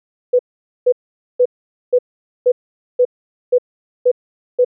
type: tone bursts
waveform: sine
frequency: 495.9 Hz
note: B4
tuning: 7 cents sharp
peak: -8 dBFS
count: 9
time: 0.33-4.648 s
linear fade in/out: 10 ms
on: 62 ms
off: 470 ms
effects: none